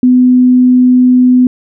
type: tone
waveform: sine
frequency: 251.2 Hz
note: B3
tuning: 30 cents sharp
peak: -3 dBFS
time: 0.03-1.47 s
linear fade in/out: 2 ms
effects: none